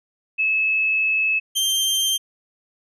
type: tone pair in turn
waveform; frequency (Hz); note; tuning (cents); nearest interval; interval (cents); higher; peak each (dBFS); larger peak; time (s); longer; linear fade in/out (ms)
sine / sawtooth; 2596 / 3154; E7 / G7; -27 / +10; minor third; 337; second; -17 / -15; second; 0.38-1.4 / 1.55-2.18; first; 20
effects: resampled to 32000 Hz